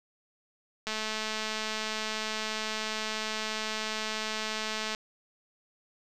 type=click train; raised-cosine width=0.2 ms; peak=-16 dBFS; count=886; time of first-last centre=0.87-4.948 s; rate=217 Hz; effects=none